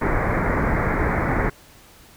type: low-pass noise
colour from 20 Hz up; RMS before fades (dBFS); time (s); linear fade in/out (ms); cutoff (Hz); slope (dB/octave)
pink; -21; 0.01-1.5; 10; 2200; 96
effects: pink hiss -49 dBFS RMS until 2.16 s